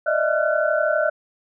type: tone cluster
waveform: sine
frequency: 587 / 619 / 659 / 1378 / 1497 Hz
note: D5 / D#5 / E5 / F6 / F#6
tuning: -1 / -9 / -1 / -24 / +20 cents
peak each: -25 / -21 / -24 / -27 / -25 dBFS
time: 0.06-1.1 s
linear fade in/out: 10 ms
effects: none